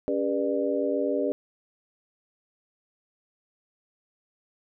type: tone cluster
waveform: sine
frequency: 279.9 / 401.1 / 487.8 / 597 Hz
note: C#4 / G4 / B4 / D5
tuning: +17 / +40 / -21 / +28 cents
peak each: -29 dBFS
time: 0.08-1.32 s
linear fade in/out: 0 ms
effects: none